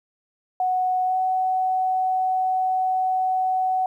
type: tone with pitch glide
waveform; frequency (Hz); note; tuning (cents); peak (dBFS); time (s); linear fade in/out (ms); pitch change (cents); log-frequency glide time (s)
sine; 739 to 748; F#5 to F#5; -2 to +19; -19; 0.6-3.86; 2; +21; 1.05-1.16
effects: 10-bit